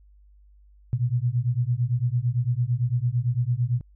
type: beating tone pair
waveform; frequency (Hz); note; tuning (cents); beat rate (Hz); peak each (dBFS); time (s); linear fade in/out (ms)
sine; 117.6 / 126.5; A#2 / B2; +16 / +42; 8.9; -24; 0.93-3.81; 0
effects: added 50 Hz sine -51 dBFS peak until 3.95 s